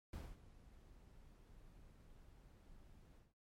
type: noise with ADSR envelope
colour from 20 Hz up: brown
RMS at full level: -45 dBFS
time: 0.13-3.34 s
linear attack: 3 ms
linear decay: 230 ms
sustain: -17 dB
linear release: 170 ms
effects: MP3 64 kbps